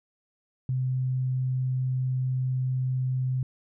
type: tone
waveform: sine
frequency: 128.9 Hz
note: C3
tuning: 26 cents flat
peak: -24 dBFS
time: 0.69-3.43 s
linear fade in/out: 2 ms
effects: none